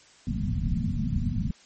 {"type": "low-pass noise", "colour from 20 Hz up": "white", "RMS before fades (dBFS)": -27, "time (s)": [0.27, 1.51], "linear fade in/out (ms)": 2, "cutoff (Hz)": 240, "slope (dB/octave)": 96, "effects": ["white hiss -55 dBFS RMS until 1.65 s", "MP3 32 kbps"]}